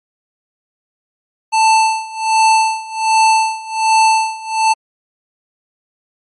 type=tone with tremolo; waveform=square; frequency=884 Hz; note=A5; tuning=8 cents sharp; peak=-8 dBFS; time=1.52-4.74 s; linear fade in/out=20 ms; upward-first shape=sine; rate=1.3 Hz; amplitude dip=90%; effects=MP3 48 kbps